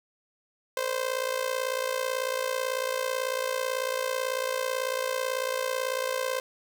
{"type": "tone with amplitude modulation", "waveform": "sawtooth", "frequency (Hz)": 519, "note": "C5", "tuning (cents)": -14, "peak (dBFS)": -20, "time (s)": [0.77, 6.4], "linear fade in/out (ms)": 2, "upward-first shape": "sine", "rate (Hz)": 58.1, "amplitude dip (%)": 80, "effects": []}